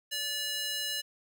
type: tone with high-pass filter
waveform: square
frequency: 579 Hz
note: D5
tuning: 25 cents flat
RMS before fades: -34 dBFS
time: 0.11-1.02 s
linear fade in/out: 20 ms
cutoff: 2900 Hz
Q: 1.5
effects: none